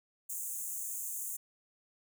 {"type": "high-pass noise", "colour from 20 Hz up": "pink", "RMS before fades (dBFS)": -39, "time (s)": [0.29, 1.37], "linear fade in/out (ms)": 10, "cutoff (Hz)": 6500, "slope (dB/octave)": 96, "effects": []}